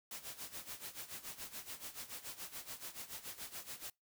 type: noise with tremolo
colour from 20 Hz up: white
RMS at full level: -45 dBFS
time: 0.11-3.9 s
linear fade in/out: 2 ms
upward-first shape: sine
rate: 7 Hz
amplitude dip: 80%
effects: noise-tail reverb RT60 0.2 s tail -26 dB re dry